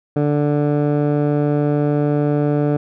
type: tone with low-pass filter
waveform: 15% pulse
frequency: 146.83 Hz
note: D3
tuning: in tune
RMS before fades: -17 dBFS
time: 0.16-2.77 s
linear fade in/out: 5 ms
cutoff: 790 Hz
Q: 0.69
effects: none